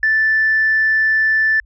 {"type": "tone", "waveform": "sine", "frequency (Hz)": 1760, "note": "A6", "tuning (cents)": 0, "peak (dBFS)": -11, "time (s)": [0.03, 1.6], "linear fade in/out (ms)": 2, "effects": ["tanh soft clip ceiling -7 dBFS", "added 50 Hz sine -45 dBFS peak until 1.65 s"]}